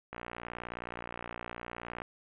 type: click train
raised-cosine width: 0.5 ms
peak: -24 dBFS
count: 113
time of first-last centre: 0.13-2.019 s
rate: 59.3 Hz
effects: resampled to 8000 Hz + 9-bit